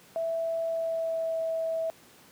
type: tone with pitch glide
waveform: sine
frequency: 659.3 to 651.7 Hz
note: E5 to E5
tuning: 0 to -20 cents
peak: -27 dBFS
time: 0.16-1.9 s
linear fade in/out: 0 ms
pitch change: -20 cents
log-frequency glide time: 0.62-1.39 s
effects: pink hiss -55 dBFS RMS until 2.31 s + high-pass 150 Hz 12 dB/octave